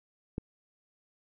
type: click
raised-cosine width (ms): 3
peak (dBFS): -20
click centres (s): 0.381
effects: none